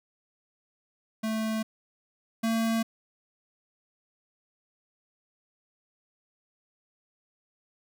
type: tone pair in turn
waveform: square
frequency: 220 / 226.1 Hz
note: A3 / A3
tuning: 0 / +47 cents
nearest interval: unison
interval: 47 cents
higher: second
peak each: -28 / -25 dBFS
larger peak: second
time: 1.23-1.63 / 2.43-2.83 s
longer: neither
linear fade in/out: 10 ms
effects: none